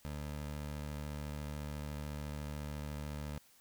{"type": "tone", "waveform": "20% pulse", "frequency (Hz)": 74, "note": "D2", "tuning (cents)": 14, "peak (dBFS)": -35, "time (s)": [0.05, 3.38], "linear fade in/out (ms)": 0, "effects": ["white hiss -65 dBFS RMS until 3.6 s"]}